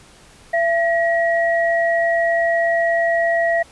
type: tone pair together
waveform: sine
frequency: 674.2 / 1907 Hz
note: E5 / A#6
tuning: +39 / +39 cents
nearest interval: octave + tritone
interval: 1800 cents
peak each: -16 / -20 dBFS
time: 0.53-3.63 s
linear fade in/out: 10 ms
effects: pink hiss -47 dBFS RMS until 3.71 s + resampled to 24000 Hz